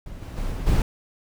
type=noise with level steps; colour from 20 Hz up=brown; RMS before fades=-37 / -33 / -27 / -29 / -19 dBFS; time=0.06-0.82 s; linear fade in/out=2 ms; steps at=0.21 / 0.36 / 0.51 / 0.66 s; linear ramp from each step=20 ms; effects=none